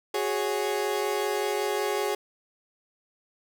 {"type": "chord", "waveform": "30% pulse", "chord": "F# suspended second", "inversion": "none", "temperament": "equal", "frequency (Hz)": [370, 415.3, 554.4], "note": ["F#4", "G#4", "C#5"], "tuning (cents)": [0, 0, 0], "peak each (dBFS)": [-29, -25, -31], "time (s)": [0.14, 2.15], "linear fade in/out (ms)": 5, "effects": []}